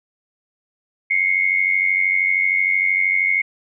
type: tone pair together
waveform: sine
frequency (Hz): 2110 / 2203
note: C7 / C#7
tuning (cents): +14 / -11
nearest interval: minor second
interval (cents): 75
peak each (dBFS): -18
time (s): 1.1-3.42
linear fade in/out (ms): 10
effects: none